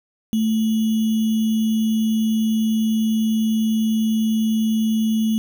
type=tone with sample-and-hold; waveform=sine; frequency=220 Hz; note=A3; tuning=in tune; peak=-16 dBFS; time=0.33-5.38 s; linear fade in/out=0 ms; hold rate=3150 Hz; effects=none